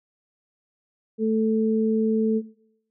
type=tone pair together; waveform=sine; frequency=220 / 440 Hz; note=A3 / A4; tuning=0 / 0 cents; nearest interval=octave; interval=1200 cents; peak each=-22 / -23 dBFS; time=1.18-2.42 s; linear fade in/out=50 ms; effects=noise-tail reverb RT60 0.7 s tail -20 dB re dry